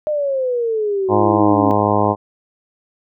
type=exponential sweep; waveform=sine; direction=down; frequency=615 to 277.2 Hz; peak=-16 dBFS; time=0.07-1.71 s; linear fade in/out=0 ms
type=harmonic tone; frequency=103.83 Hz; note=G#2; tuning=in tune; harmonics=1 / 2 / 3 / 4 / 5 / 6 / 7 / 8 / 9 / 10; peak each=-22 / -22 / -22 / -22 / -22 / -22 / -22 / -22 / -22 / -22 dBFS; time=1.08-2.16 s; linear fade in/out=50 ms
effects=none